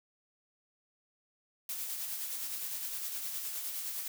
blue noise with tremolo, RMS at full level -37 dBFS, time 1.69-4.08 s, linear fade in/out 2 ms, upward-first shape sine, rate 9.7 Hz, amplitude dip 35%, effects none

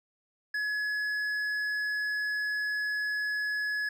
triangle tone with hard clipping, 1694 Hz, G#6, 34 cents sharp, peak -30 dBFS, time 0.54-3.89 s, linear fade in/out 5 ms, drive 9 dB, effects none

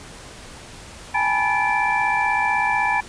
sine tone cluster, 807 / 863 / 976 / 1731 / 2345 Hz, G#5 / A5 / B5 / A6 / D7, -50 / -34 / -21 / -29 / -3 cents, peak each -24 dBFS, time 1.14-3.01 s, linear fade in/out 10 ms, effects pink hiss -40 dBFS RMS until 3.08 s + resampled to 22050 Hz

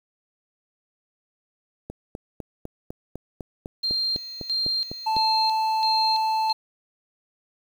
click train, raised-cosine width 2 ms, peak -20 dBFS, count 14, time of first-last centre 1.9-5.166 s, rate 3.98 Hz
sine tone with tremolo, 4185 Hz, C8, in tune, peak -22 dBFS, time 3.83-6.53 s, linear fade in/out 10 ms, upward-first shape square, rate 1.5 Hz, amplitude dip 75%
triangle tone, 880 Hz, A5, in tune, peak -19 dBFS, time 5.06-6.53 s, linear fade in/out 10 ms
effects 8-bit

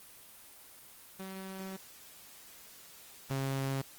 sawtooth tone pair in turn, 190.7 / 135.39 Hz, G3 / C#3, -47 / -40 cents, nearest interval tritone, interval 593 cents, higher first, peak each -36 / -28 dBFS, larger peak second, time 1.19-1.77 / 3.3-3.82 s, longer first, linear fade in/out 10 ms, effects white hiss -54 dBFS RMS until 3.98 s + Opus 24 kbps

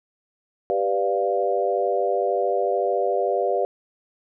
sine chord, G dominant seventh, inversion none, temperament equal, 392 / 493.9 / 587.3 / 698.5 Hz, G4 / B4 / D5 / F5, 0 / 0 / 0 / 0 cents, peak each -25 dBFS, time 0.7-3.65 s, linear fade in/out 0 ms, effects none

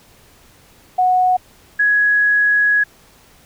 sine tone pair in turn, 735 / 1672.1 Hz, F#5 / G#6, -12 / +11 cents, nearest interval octave + major second, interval 1423 cents, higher second, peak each -11 dBFS, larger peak neither, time 0.98-1.37 / 1.79-2.84 s, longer second, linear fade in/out 10 ms, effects pink hiss -49 dBFS RMS until 3.45 s

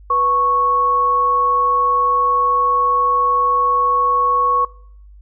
sine tone pair together, 492.2 / 1105 Hz, B4 / C#6, -6 / -6 cents, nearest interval octave + major second, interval 1400 cents, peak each -24 / -13 dBFS, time 0.1-4.65 s, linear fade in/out 5 ms, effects noise-tail reverb RT60 0.6 s tail -22 dB re dry + added 50 Hz sine -39 dBFS peak until 5.21 s

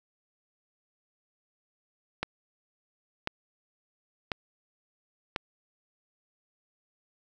click train, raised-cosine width 0.3 ms, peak -13 dBFS, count 4, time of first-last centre 2.23-5.362 s, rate 0.958 Hz, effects none

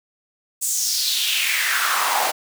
pink noise with high-pass filter sweep, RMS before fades -21 dBFS, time 0.61-2.32 s, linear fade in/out 20 ms, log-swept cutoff 8200 to 680 Hz, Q 3.4, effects none

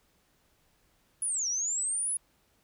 sine linear two-way sweep, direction down then up, 10490 to 5530 to 10490 Hz, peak -28 dBFS, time 1.22-2.17 s, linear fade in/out 2 ms, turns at 1.48 s, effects pink hiss -69 dBFS RMS until 2.63 s

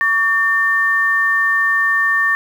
sine tone pair together, 1133.9 / 1800 Hz, C#6 / A6, +39 / +39 cents, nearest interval minor sixth, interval 800 cents, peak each -20 / -13 dBFS, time 0.01-2.35 s, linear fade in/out 0 ms, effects 7-bit

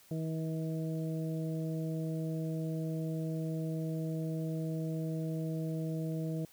harmonic tone, 160 Hz, D#3, 49 cents sharp, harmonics 1 / 2 / 3 / 4, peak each -34 / -40 / -44 / -46 dBFS, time 0.11-6.45 s, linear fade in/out 2 ms, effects white hiss -61 dBFS RMS until 6.52 s

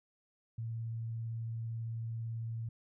sine tone with vibrato, 114.1 Hz, A#2, 37 cents flat, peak -36 dBFS, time 0.58-2.69 s, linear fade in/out 5 ms, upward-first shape triangle, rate 18 Hz, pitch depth 15 cents each way, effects none

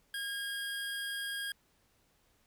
25% pulse tone, 1627 Hz, G#6, 36 cents flat, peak -32 dBFS, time 0.14-1.52 s, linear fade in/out 2 ms, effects pink hiss -71 dBFS RMS until 2.46 s

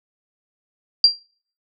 sine tone with exponential decay, 4744 Hz, D8, 17 cents sharp, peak -5 dBFS, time 1.04-1.19 s, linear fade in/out 2 ms, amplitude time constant 31 ms, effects noise-tail reverb RT60 0.5 s tail -26 dB re dry

